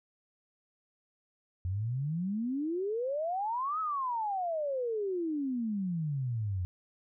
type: exponential two-way sweep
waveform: sine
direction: up then down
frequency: 87.31 to 1307 to 87.31 Hz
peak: -30 dBFS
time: 1.65-6.65 s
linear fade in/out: 0 ms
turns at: 3.8 s
effects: none